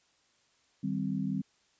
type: chord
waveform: sine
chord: C minor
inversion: first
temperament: equal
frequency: 155.56 / 196 / 261.6 Hz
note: Eb3 / G3 / C4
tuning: 0 / 0 / 0 cents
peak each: -36 / -32 / -35 dBFS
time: 0.83-1.42 s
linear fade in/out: 10 ms
effects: white hiss -69 dBFS RMS until 1.79 s + resampled to 16000 Hz